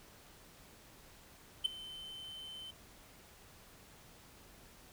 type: tone with ADSR envelope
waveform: triangle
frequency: 3073 Hz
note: G7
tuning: 35 cents flat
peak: -24 dBFS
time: 1.64-2.71 s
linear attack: 17 ms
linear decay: 6 ms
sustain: -20 dB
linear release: 7 ms
effects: pink hiss -59 dBFS RMS until 4.92 s